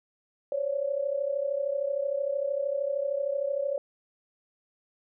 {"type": "tone pair together", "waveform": "sine", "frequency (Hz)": [537, 570.1], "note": ["C5", "C#5"], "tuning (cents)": [45, 48], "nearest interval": "minor second", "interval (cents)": 103, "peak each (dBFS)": [-31, -28], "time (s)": [0.52, 3.78], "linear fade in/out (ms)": 2, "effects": []}